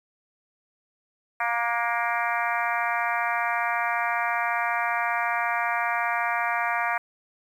harmonic tone with a mistuned harmonic, 234.7 Hz, A#3, 12 cents sharp, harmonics 3 / 4 / 5 / 6 / 7 / 8 / 9 / 10, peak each -29 / -30 / -31 / -32 / -32 / -33 / -34 / -34 dBFS, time 1.4-6.98 s, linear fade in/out 5 ms, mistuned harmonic 6, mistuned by +31 cents, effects 9-bit

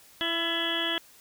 harmonic tone with a mistuned harmonic, 333.3 Hz, E4, 19 cents sharp, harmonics 1 / 2 / 3 / 4 / 5 / 6 / 8 / 9 / 10, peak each -35 / -37 / -40 / -39 / -34 / -37 / -40 / -34 / -30 dBFS, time 0.21-0.98 s, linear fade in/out 0 ms, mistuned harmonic 5, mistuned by +29 cents, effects white hiss -55 dBFS RMS until 1.2 s

